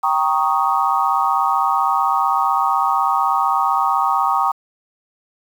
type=chord; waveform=sine; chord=Eb dominant seventh; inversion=first; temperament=equal; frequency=784 / 932.3 / 1108.7 / 1244.5 Hz; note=G5 / Bb5 / Db6 / Eb6; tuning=0 / 0 / 0 / 0 cents; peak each=-20 dBFS; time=0.03-4.52 s; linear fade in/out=10 ms; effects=7-bit